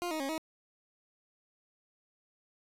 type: tone with pitch steps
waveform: 20% pulse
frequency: 351.1 / 313.6 / 272.9 / 317.8 Hz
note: F4 / D#4 / C#4 / D#4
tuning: +9 / +14 / -27 / +37 cents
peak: -28 dBFS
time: 0.02-0.38 s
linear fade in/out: 0 ms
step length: 90 ms
effects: resampled to 32000 Hz + 9-bit